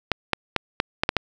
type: clicks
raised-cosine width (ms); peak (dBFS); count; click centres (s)
0.3; -3; 7; 0.117 / 0.333 / 0.563 / 0.801 / 1.035 / 1.091 / 1.167
effects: none